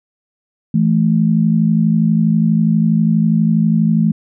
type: tone pair together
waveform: sine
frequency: 165.9 / 218.2 Hz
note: E3 / A3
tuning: +11 / -14 cents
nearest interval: perfect fourth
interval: 475 cents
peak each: -13 dBFS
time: 0.74-4.12 s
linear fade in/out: 5 ms
effects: none